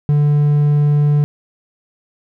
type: tone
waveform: triangle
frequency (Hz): 146.83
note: D3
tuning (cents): 0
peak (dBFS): -8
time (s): 0.09-1.24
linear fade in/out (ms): 0
effects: none

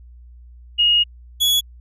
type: tone pair in turn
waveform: sine / 40% pulse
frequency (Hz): 2869 / 3377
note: F7 / G#7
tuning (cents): +46 / +28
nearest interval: minor third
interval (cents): 282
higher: second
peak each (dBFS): -12 / -13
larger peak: first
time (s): 0.78-1.04 / 1.4-1.61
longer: first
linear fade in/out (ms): 20
effects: added 60 Hz sine -40 dBFS peak until 1.8 s

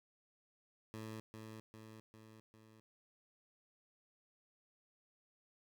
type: tone with echo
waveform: 15% pulse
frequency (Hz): 110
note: A2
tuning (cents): 0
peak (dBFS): -39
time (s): 0.94-1.2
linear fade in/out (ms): 0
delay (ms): 400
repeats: 4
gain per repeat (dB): -4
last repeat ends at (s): 2.8
effects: none

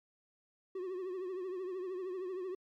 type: tone with vibrato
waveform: triangle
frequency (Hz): 370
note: F#4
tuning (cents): 0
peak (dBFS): -35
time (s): 0.75-2.55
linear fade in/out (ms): 5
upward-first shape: triangle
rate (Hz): 13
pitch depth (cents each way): 91
effects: MP3 96 kbps

